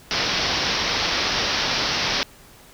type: low-pass noise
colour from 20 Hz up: white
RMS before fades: -23 dBFS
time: 0.11-2.23 s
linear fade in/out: 0 ms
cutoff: 5700 Hz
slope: 96 dB/octave
effects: pink hiss -48 dBFS RMS until 2.73 s